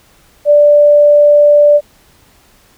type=tone; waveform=sine; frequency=587.3 Hz; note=D5; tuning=in tune; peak=-3 dBFS; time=0.45-1.81 s; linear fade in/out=50 ms; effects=pink hiss -48 dBFS RMS until 2.77 s

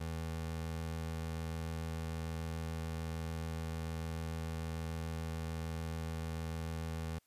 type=tone; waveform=25% pulse; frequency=81.2 Hz; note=E2; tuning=26 cents flat; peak=-34 dBFS; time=0-7.19 s; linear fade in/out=10 ms; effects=white hiss -75 dBFS RMS until 7.26 s + resampled to 32000 Hz

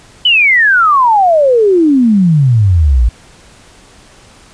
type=exponential sweep; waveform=sine; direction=down; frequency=3051 to 54 Hz; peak=-5 dBFS; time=0.25-3.09 s; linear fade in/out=5 ms; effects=pink hiss -41 dBFS RMS until 4.53 s + resampled to 22050 Hz

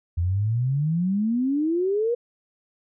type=exponential sweep; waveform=sine; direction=up; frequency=82.7 to 488.4 Hz; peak=-20 dBFS; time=0.17-2.15 s; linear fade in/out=10 ms; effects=none

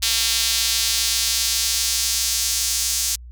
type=tone with high-pass filter sweep; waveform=sawtooth; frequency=227.6 Hz; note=A#3; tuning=41 cents flat; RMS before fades=-21 dBFS; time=0.02-3.16 s; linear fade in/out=10 ms; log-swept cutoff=4000 to 6000 Hz; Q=1.5; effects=added 60 Hz sine -36 dBFS peak until 3.31 s

